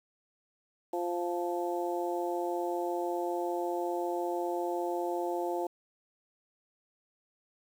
harmonic tone, 174.61 Hz, F3, in tune, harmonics 2 / 3 / 4 / 5, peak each -33 / -37 / -36 / -38 dBFS, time 0.93-5.67 s, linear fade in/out 5 ms, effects 9-bit

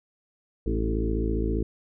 harmonic tone with a mistuned harmonic, 55 Hz, A1, in tune, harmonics 1 / 2 / 3 / 4 / 5 / 6 / 7 / 8, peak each -26 / -33 / -39 / -33 / -36 / -32 / -34 / -34 dBFS, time 0.66-1.63 s, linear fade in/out 5 ms, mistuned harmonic 6, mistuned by -34 cents, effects none

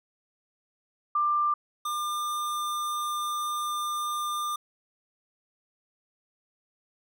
sine / square tone pair in turn, 1188 / 1199.7 Hz, D6 / D6, +20 / +37 cents, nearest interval unison, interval 17 cents, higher second, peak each -22 / -29 dBFS, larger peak first, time 1.15-1.54 / 1.85-4.56 s, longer second, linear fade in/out 5 ms, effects none

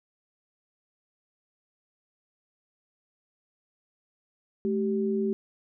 sine tone pair together, 214.5 / 387.4 Hz, A3 / G4, -44 / -20 cents, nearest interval minor seventh, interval 1024 cents, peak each -27 dBFS, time 4.65-5.33 s, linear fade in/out 0 ms, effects none

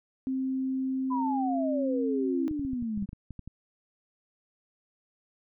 sine tone with pitch glide, 263 to 267 Hz, C4 to C4, +9 to +35 cents, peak -27 dBFS, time 0.27-2.48 s, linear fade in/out 0 ms, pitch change +26 cents, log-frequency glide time 1.06-1.65 s
sine exponential sweep, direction down, 1020 to 193.3 Hz, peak -29 dBFS, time 1.1-3.06 s, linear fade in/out 20 ms
clicks, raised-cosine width 5 ms, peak -28 dBFS, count 12, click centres 2.512 / 2.595 / 2.65 / 2.733 / 2.825 / 2.976 / 3.025 / 3.091 / 3.131 / 3.307 / 3.393 / 3.476 s
effects none

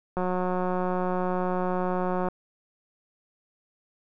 click train, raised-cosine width 1 ms, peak -15 dBFS, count 386, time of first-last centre 0.17-2.285 s, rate 182 Hz, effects none

